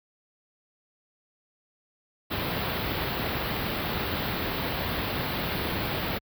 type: band-stop noise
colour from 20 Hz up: pink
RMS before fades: -29 dBFS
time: 2.3-6.19 s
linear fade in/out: 20 ms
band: 4500 to 13000 Hz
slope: 48 dB/octave
effects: high-pass 60 Hz 12 dB/octave